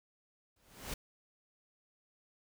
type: noise with exponential growth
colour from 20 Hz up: pink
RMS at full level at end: -37 dBFS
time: 0.56-0.94 s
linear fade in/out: 5 ms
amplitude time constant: 82 ms
effects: none